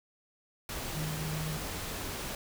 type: tone in noise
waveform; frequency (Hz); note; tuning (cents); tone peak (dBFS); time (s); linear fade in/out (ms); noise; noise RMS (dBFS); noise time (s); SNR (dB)
sine; 155.56; D#3; 0; -34; 0.95-1.57; 2; pink; -38; 0.69-2.35; +1
effects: none